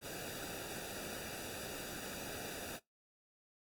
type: noise with comb filter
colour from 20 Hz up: pink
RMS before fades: -45 dBFS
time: 0.01-2.8 s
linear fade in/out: 50 ms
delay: 0.94 ms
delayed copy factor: -0.75
effects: noise-tail reverb RT60 0.2 s tail -25 dB re dry + AAC 64 kbps